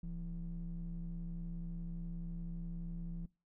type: ring-modulated tone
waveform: triangle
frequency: 69.3 Hz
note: C#2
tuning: in tune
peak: -34 dBFS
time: 0.03-3.26 s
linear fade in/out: 5 ms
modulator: 101 Hz
effects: noise-tail reverb RT60 0.3 s tail -23 dB re dry + tanh soft clip ceiling -31 dBFS